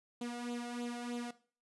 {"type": "tone with flanger", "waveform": "sawtooth", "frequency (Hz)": 240.6, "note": "B3", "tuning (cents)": -45, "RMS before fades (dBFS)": -41, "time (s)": [0.21, 1.31], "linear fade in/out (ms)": 5, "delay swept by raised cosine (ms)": [0.27, 1.47], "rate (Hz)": 3.2, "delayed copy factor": 0.7, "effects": ["noise-tail reverb RT60 0.4 s tail -17 dB re dry", "resampled to 24000 Hz"]}